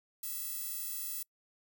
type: tone with high-pass filter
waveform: sawtooth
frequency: 659.3 Hz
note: E5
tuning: in tune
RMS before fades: -39 dBFS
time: 0.23-1.23 s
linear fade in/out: 5 ms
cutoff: 12000 Hz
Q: 0.58
effects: noise-tail reverb RT60 0.1 s tail -26 dB re dry